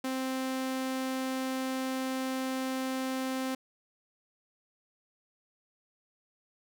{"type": "tone", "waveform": "sawtooth", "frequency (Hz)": 261.6, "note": "C4", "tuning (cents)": 0, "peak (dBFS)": -27, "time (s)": [0.04, 3.55], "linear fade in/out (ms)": 5, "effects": []}